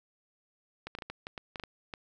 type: clicks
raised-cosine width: 0.3 ms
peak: -23 dBFS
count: 11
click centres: 0.87 / 0.951 / 0.987 / 1.022 / 1.1 / 1.269 / 1.378 / 1.558 / 1.598 / 1.637 / 1.938 s
effects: none